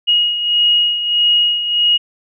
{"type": "beating tone pair", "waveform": "sine", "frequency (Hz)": [2883, 2884.6], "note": ["F#7", "F#7"], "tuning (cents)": [-46, -45], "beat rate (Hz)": 1.6, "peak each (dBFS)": [-12, -19], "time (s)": [0.07, 1.98], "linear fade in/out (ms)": 20, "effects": []}